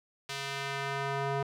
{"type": "tone with band-pass filter sweep", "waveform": "square", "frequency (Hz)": 138.59, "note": "C#3", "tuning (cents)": 0, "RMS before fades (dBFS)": -34, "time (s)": [0.29, 1.43], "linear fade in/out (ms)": 5, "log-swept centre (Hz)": [3800, 740], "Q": 0.78, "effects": []}